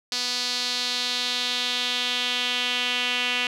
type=tone with band-pass filter sweep; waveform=sawtooth; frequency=246.9 Hz; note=B3; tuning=in tune; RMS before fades=-26 dBFS; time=0.12-3.47 s; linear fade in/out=2 ms; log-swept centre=4600 to 2800 Hz; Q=3.2; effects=none